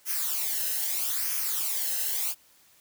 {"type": "noise with flanger", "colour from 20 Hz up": "blue", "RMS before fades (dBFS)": -29, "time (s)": [0.05, 2.35], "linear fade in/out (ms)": 50, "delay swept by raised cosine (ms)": [0.25, 0.88], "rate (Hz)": 0.78, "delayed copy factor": -0.65, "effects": ["white hiss -60 dBFS RMS until 2.8 s"]}